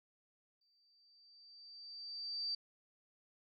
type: tone with exponential growth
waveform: sine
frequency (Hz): 4648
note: D8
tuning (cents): -19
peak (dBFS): -35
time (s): 0.61-2.55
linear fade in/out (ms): 5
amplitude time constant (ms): 420
effects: none